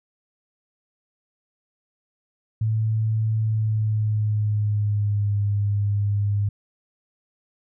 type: tone with pitch glide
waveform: sine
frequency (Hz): 110 to 102.04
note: A2 to G#2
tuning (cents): 0 to -30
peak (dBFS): -19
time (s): 2.61-6.49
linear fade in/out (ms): 5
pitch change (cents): -130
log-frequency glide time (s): 3.39-5.37
effects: none